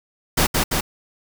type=noise with echo; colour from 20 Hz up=pink; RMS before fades=-17 dBFS; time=0.37-0.47 s; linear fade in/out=10 ms; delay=170 ms; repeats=2; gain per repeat=-2 dB; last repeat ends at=0.81 s; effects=none